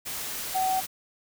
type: tone in noise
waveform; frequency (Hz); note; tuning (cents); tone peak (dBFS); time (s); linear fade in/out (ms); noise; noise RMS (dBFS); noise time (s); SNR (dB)
sine; 754; F#5; +32; -23; 0.54-0.81; 20; white; -34; 0.05-0.87; +8
effects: none